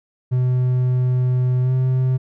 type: tone with pitch glide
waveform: triangle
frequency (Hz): 126.3 to 129.1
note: B2 to C3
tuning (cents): +39 to -23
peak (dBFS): -13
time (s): 0.31-2.18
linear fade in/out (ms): 20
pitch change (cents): +38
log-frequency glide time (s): 1.62-1.72
effects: none